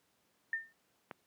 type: tone with exponential decay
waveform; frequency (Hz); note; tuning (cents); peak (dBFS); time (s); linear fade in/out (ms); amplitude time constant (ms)
sine; 1809; A6; +48; -29; 0.53-0.73; 2; 42
type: click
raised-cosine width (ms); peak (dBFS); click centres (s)
0.5; -27; 1.112
effects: pink hiss -74 dBFS RMS until 1.26 s + high-pass 150 Hz 12 dB/octave